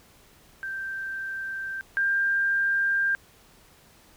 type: tone pair in turn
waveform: sine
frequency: 1568 / 1593.6 Hz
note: G6 / G6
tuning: 0 / +28 cents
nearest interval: unison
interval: 28 cents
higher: second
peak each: -30 / -21 dBFS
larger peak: second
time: 0.63-1.81 / 1.97-3.15 s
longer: neither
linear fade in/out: 0 ms
effects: pink hiss -56 dBFS RMS until 4.16 s